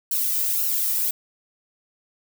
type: noise with flanger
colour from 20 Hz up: violet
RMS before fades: -23 dBFS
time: 0.11-1.11 s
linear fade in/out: 5 ms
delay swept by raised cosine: 0.7 to 1.67 ms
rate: 1.9 Hz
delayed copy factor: +0.7
effects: none